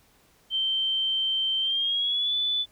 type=tone with pitch glide; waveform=sine; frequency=3120 to 3482 Hz; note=G7 to A7; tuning=-9 to -19 cents; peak=-23 dBFS; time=0.5-2.66 s; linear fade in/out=50 ms; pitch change=+190 cents; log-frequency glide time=1.6-2.35 s; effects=pink hiss -61 dBFS RMS until 2.71 s